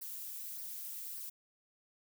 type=noise with flanger; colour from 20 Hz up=violet; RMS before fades=-44 dBFS; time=0.01-1.3 s; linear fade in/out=10 ms; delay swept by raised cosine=0.28 to 4.58 ms; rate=1.7 Hz; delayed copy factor=-0.65; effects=none